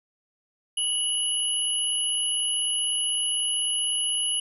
sine tone pair together, 2941 / 10523 Hz, F#7 / E9, -11 / -4 cents, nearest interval octave + minor seventh, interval 2207 cents, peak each -26 / -26 dBFS, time 0.77-4.4 s, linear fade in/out 5 ms, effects none

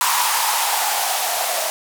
violet noise with band-pass filter sweep, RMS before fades -20 dBFS, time 0.01-1.7 s, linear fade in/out 0 ms, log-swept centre 1000 to 650 Hz, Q 6.1, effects none

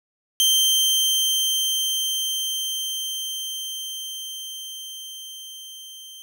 sawtooth tone with level ramp, 3136 Hz, G7, in tune, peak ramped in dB -12 to -36 dBFS, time 0.4-6.22 s, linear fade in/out 0 ms, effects none

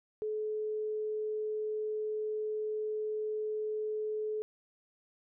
sine tone, 429 Hz, A4, 44 cents flat, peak -32 dBFS, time 0.22-4.42 s, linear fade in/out 0 ms, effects none

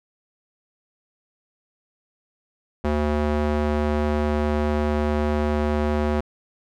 square tone with band-pass filter, 74.6 Hz, D2, 28 cents sharp, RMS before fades -22 dBFS, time 2.84-6.21 s, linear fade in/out 10 ms, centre 490 Hz, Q 0.54, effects none

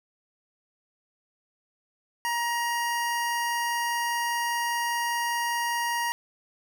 25% pulse tone, 945 Hz, A#5, 23 cents sharp, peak -22 dBFS, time 2.25-6.12 s, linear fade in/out 0 ms, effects none

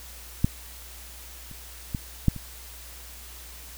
clicks, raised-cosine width 5 ms, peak -7 / -30 / -15 / -6 / -23 dBFS, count 5, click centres 0.445 / 1.514 / 1.948 / 2.283 / 2.363 s, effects added 60 Hz sine -45 dBFS peak until 3.77 s + white hiss -45 dBFS RMS until 3.77 s

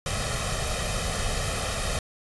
pink noise with comb filter, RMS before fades -28 dBFS, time 0.06-1.99 s, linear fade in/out 2 ms, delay 1.6 ms, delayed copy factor +0.75, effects resampled to 24000 Hz

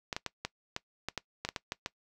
clicks, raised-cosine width 0.2 ms, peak -16 dBFS, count 12, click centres 0.128 / 0.165 / 0.263 / 0.45 / 0.764 / 1.086 / 1.177 / 1.45 / 1.489 / 1.562 / 1.721 / 1.861 s, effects noise-tail reverb RT60 0.1 s tail -21 dB re dry

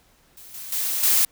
blue noise with level steps, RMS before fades -44 / -36 / -25 / -18 dBFS, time 0.37-1.25 s, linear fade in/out 2 ms, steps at 0.54 / 0.72 / 1.03 s, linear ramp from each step 5 ms, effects pink hiss -59 dBFS RMS until 1.31 s

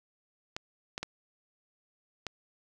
clicks, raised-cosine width 0.2 ms, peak -18 dBFS, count 4, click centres 0.565 / 0.979 / 1.03 / 2.267 s, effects none

